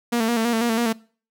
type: tone with vibrato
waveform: sawtooth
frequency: 230.7 Hz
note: A#3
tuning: 18 cents flat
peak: -15 dBFS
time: 0.12-0.93 s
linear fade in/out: 10 ms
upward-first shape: square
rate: 6.1 Hz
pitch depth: 50 cents each way
effects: noise-tail reverb RT60 0.4 s tail -22 dB re dry